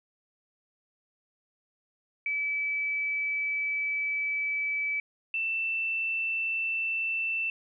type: tone pair in turn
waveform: sine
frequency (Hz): 2300 / 2669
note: D7 / E7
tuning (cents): -37 / +21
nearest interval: minor third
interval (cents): 258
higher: second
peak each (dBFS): -27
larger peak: neither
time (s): 2.26-5 / 5.34-7.5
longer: first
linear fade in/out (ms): 2
effects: none